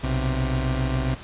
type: tone pair together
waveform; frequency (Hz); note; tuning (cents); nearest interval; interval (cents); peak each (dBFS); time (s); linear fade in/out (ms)
30% pulse; 61.74 / 130.82; B1 / C3; 0 / 0; octave + minor second; 1300; -22; 0.03-1.15; 10
effects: pink hiss -41 dBFS RMS until 1.23 s + resampled to 8000 Hz